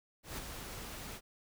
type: noise with ADSR envelope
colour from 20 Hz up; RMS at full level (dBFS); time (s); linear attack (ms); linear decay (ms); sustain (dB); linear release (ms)
pink; -40; 0.23-1.21; 150; 11; -5; 58
effects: none